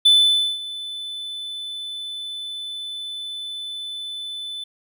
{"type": "tone with ADSR envelope", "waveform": "triangle", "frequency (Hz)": 3508, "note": "A7", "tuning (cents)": -6, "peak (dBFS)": -8, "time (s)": [0.05, 4.64], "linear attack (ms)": 10, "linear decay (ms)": 520, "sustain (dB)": -19, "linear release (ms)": 6, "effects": []}